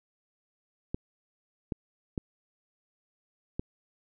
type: clicks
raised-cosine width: 3 ms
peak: -18 dBFS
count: 4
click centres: 0.945 / 1.722 / 2.178 / 3.595 s
effects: none